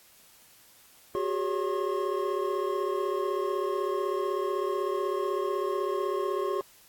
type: tone cluster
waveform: triangle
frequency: 371.2 / 407.2 / 560 / 1074 Hz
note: F#4 / G#4 / C#5 / C6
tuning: +6 / -34 / +18 / +45 cents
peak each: -29 / -29 / -34 / -32 dBFS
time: 1.15-6.61 s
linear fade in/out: 0 ms
effects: white hiss -57 dBFS RMS until 6.88 s + AAC 64 kbps